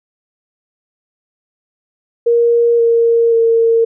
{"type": "tone with pitch steps", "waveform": "sine", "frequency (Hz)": [470, 463.8, 457.7], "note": ["A#4", "A#4", "A#4"], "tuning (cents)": [14, -9, -32], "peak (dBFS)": -8, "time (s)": [2.26, 3.85], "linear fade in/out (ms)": 10, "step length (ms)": 530, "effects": []}